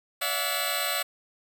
10% pulse tone cluster, 573 / 662 / 728 / 4025 Hz, D5 / E5 / F#5 / B7, -43 / +7 / -28 / +32 cents, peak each -24 dBFS, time 0.21-1.03 s, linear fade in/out 10 ms, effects none

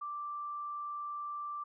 sine tone, 1174.7 Hz, D6, in tune, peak -37 dBFS, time 0.01-1.64 s, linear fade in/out 10 ms, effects none

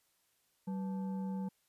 sine tone with frequency modulation, 190.6 Hz, G3, 48 cents flat, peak -35 dBFS, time 0.67-1.49 s, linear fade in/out 10 ms, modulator 684 Hz, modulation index 0.38, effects white hiss -75 dBFS RMS until 1.68 s + resampled to 32000 Hz

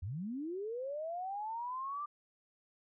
sine linear sweep, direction up, 77.4 to 1194 Hz, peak -37 dBFS, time 0.02-2.06 s, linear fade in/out 10 ms, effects none

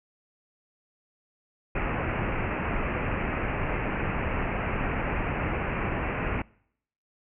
pink low-pass noise, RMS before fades -29 dBFS, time 1.75-6.42 s, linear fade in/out 5 ms, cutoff 2700 Hz, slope 96 dB/octave, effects noise-tail reverb RT60 0.7 s tail -25 dB re dry

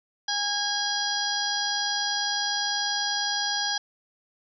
harmonic tone, 819 Hz, G#5, 24 cents flat, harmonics 1 / 2 / 4 / 5 / 6 / 7, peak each -32 / -31 / -32 / -35 / -30 / -33 dBFS, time 0.28-3.78 s, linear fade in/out 5 ms, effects none

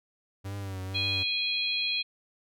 45% pulse tone with vibrato, 96.8 Hz, G2, 21 cents flat, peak -34 dBFS, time 0.44-1.24 s, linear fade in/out 20 ms, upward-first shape triangle, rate 2 Hz, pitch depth 69 cents each way
harmonic tone, 826 Hz, G#5, 10 cents flat, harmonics 3 / 4 / 5, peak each -31 / -31 / -31 dBFS, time 0.94-2.03 s, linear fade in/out 20 ms
effects none

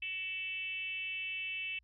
sine tone with frequency modulation, 2640 Hz, E7, 2 cents sharp, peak -36 dBFS, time 0.02-1.79 s, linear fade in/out 5 ms, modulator 384 Hz, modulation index 0.8, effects added 60 Hz sine -67 dBFS peak until 1.83 s

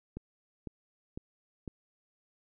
click train, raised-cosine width 3 ms, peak -26 dBFS, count 4, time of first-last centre 0.17-1.678 s, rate 1.99 Hz, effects none

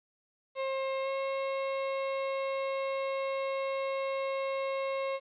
35% pulse tone with pitch glide, 534 to 540.5 Hz, C5 to C#5, +35 to -44 cents, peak -29 dBFS, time 0.55-5.2 s, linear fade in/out 50 ms, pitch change +21 cents, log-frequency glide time 1.03-1.08 s, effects resampled to 8000 Hz + 11-bit

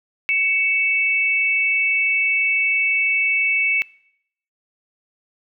sine tone pair together, 2237 / 2637 Hz, C#7 / E7, +15 / 0 cents, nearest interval minor third, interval 285 cents, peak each -18 / -20 dBFS, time 0.29-3.82 s, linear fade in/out 0 ms, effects noise-tail reverb RT60 0.7 s tail -23 dB re dry

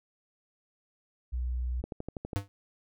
sine tone, 61.74 Hz, B1, in tune, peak -29 dBFS, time 1.32-1.82 s, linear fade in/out 20 ms
click train, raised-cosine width 2 ms, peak -23 dBFS, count 7, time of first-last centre 1.84-2.332 s, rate 12.2 Hz
square tone with exponential decay, 99.6 Hz, G2, 28 cents sharp, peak -24 dBFS, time 2.36-2.48 s, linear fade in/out 0 ms, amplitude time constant 26 ms
effects none

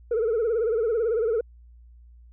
sine tone with vibrato, 453.1 Hz, A#4, 49 cents flat, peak -19 dBFS, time 0.11-1.41 s, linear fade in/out 5 ms, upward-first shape sine, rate 18 Hz, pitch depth 110 cents each way, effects tanh soft clip ceiling -19 dBFS + added 59 Hz sine -47 dBFS peak until 2.32 s

